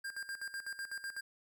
square tone with tremolo, 1600 Hz, G6, 35 cents sharp, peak -39 dBFS, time 0.04-1.21 s, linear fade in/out 10 ms, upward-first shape square, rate 8 Hz, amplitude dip 75%, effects none

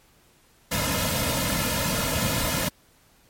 pink noise with comb filter, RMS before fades -25 dBFS, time 0.71-2.69 s, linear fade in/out 10 ms, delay 2.6 ms, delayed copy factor -1, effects pink hiss -59 dBFS RMS until 3.29 s + MP3 64 kbps

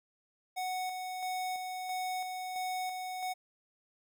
square tone with tremolo, 740 Hz, F#5, in tune, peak -34 dBFS, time 0.56-3.34 s, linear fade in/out 20 ms, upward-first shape square, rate 1.5 Hz, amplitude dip 35%, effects none

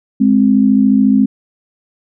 sine tone pair together, 208.2 / 262.3 Hz, G#3 / C4, +5 / +4 cents, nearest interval major third, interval 399 cents, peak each -10 dBFS, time 0.2-1.26 s, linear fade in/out 10 ms, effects none

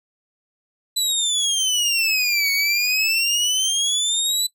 25% pulse exponential two-way sweep, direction down then up, 4000 to 2217 to 4000 Hz, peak -14 dBFS, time 0.96-4.47 s, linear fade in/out 10 ms, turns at 2.52 s, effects noise-tail reverb RT60 0.1 s tail -19 dB re dry

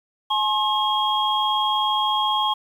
sine tone cluster, 849 / 1068 / 3267 Hz, G#5 / C6 / G#7, +38 / +35 / -29 cents, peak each -23 dBFS, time 0.3-2.54 s, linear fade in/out 10 ms, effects 8-bit

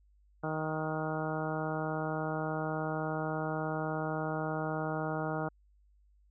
harmonic tone with a mistuned harmonic, 156.5 Hz, D#3, 10 cents sharp, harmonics 1 / 2 / 3 / 4 / 5 / 6 / 7 / 8 / 9, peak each -37 / -39 / -40 / -39 / -40 / -45 / -47 / -44 / -43 dBFS, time 0.43-5.49 s, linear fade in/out 10 ms, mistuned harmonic 9, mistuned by +16 cents, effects added 50 Hz sine -62 dBFS peak until 6.3 s

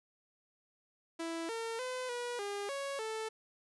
sawtooth tone with pitch steps, 330.6 / 455.5 / 508 / 484.5 / 405 / 555 / 440.4 Hz, E4 / A#4 / B4 / B4 / G#4 / C#5 / A4, +5 / -40 / +49 / -33 / -43 / +2 / +2 cents, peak -33 dBFS, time 1.19-3.29 s, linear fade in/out 10 ms, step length 300 ms, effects resampled to 24000 Hz

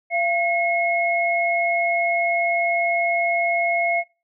sine tone pair together, 685.1 / 2170 Hz, F5 / C#7, -33 / -37 cents, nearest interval octave + minor sixth, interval 1996 cents, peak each -21 dBFS, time 0.1-4.04 s, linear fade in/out 50 ms, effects noise-tail reverb RT60 0.3 s tail -20 dB re dry

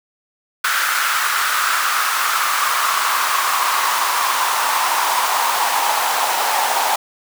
pink noise with high-pass filter sweep, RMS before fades -18 dBFS, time 0.64-6.96 s, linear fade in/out 5 ms, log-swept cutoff 1400 to 810 Hz, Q 4.4, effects none

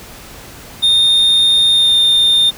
triangle tone with pitch glide, 3655 to 3628 Hz, A#7 to A#7, -35 to -48 cents, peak -7 dBFS, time 0.82-2.51 s, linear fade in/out 20 ms, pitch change -13 cents, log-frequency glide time 1.7-1.95 s, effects pink hiss -35 dBFS RMS until 2.57 s

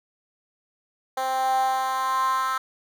10% pulse tone with high-pass filter sweep, 262 Hz, C4, 2 cents sharp, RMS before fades -24 dBFS, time 1.17-2.58 s, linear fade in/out 5 ms, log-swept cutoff 660 to 1200 Hz, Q 7.1, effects none

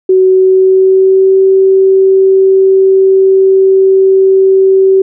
sine tone with pitch glide, 374.9 to 383.4 Hz, F#4 to G4, +23 to -38 cents, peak -3 dBFS, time 0.09-5.02 s, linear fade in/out 5 ms, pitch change +39 cents, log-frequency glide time 0.26-1.39 s, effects none

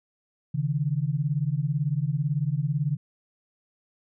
sine beating tone pair, 137.5 / 155.5 Hz, C#3 / D#3, -14 / -1 cents, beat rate 18 Hz, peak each -26 dBFS, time 0.54-2.97 s, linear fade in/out 10 ms, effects none

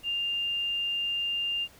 sine tone, 2800 Hz, F7, 4 cents sharp, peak -27 dBFS, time 0.03-1.68 s, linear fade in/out 50 ms, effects pink hiss -55 dBFS RMS until 1.79 s

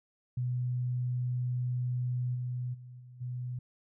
sine tone with level steps, 124.3 Hz, B2, 12 cents sharp, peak -29 / -32 / -45 / -48 / -34 dBFS, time 0.37-3.59 s, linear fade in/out 5 ms, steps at 2.34 / 2.73 / 2.99 / 3.2 s, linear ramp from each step 20 ms, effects none

